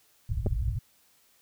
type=low-pass noise; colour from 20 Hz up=white; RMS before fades=-29 dBFS; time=0.29-0.79 s; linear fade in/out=5 ms; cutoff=120 Hz; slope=48 dB/octave
type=clicks; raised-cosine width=2 ms; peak=-18 dBFS; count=2; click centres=0.462 / 0.467 s
effects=white hiss -64 dBFS RMS until 1.41 s